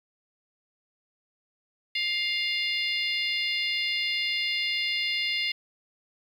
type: harmonic tone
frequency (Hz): 703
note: F5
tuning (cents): +11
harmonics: 3 / 4 / 5 / 6 / 7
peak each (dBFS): -29 / -31 / -33 / -35 / -36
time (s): 1.95-5.52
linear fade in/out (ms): 5
effects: 9-bit